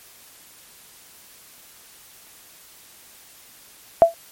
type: tone with exponential decay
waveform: sine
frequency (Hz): 670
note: E5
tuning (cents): +28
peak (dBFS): -3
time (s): 4.02-4.14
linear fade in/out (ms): 0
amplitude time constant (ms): 26
effects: white hiss -48 dBFS RMS until 4.31 s + MP3 64 kbps